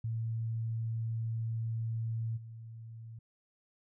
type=tone with level steps; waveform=sine; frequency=113.4 Hz; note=A#2; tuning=47 cents flat; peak=-32 / -44 dBFS; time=0.04-3.19 s; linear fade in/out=5 ms; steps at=2.36 s; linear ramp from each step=20 ms; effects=none